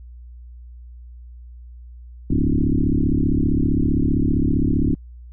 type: tone with frequency modulation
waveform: sine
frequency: 128.5 Hz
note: C3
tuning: 31 cents flat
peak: -15 dBFS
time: 2.3-4.95 s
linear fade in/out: 5 ms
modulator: 35.3 Hz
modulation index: 5.3
effects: added 60 Hz sine -37 dBFS peak until 5.32 s